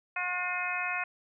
harmonic tone with a mistuned harmonic, 360.1 Hz, F#4, 47 cents flat, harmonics 2 / 3 / 4 / 5 / 6 / 7, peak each -38 / -38 / -36 / -39 / -38 / -34 dBFS, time 0.16-1.04 s, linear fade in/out 5 ms, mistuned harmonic 6, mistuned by -35 cents, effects none

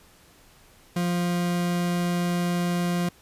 40% pulse tone, 175.2 Hz, F3, 6 cents sharp, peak -22 dBFS, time 0.96-3.09 s, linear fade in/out 5 ms, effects pink hiss -55 dBFS RMS until 3.21 s + resampled to 32000 Hz

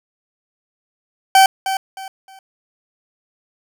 40% pulse tone with echo, 770 Hz, G5, 31 cents flat, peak -6 dBFS, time 1.35-1.46 s, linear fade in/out 2 ms, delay 310 ms, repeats 3, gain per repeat -11 dB, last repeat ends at 2.39 s, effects none

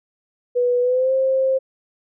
sine tone with pitch glide, 490.5 to 528.8 Hz, B4 to C5, -12 to +18 cents, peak -15 dBFS, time 0.55-1.59 s, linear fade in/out 20 ms, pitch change +130 cents, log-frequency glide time 0.81-1.13 s, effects none

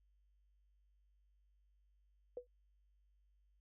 sine tone with exponential decay, 492.1 Hz, B4, 6 cents flat, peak -38 dBFS, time 2.37-2.47 s, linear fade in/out 2 ms, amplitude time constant 20 ms, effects added 50 Hz sine -70 dBFS peak until 3.6 s

